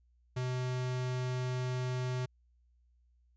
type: tone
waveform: square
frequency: 126.7 Hz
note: B2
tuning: 45 cents sharp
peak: -33 dBFS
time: 0.36-2.26 s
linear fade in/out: 10 ms
effects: added 60 Hz sine -65 dBFS peak until 3.36 s + resampled to 16000 Hz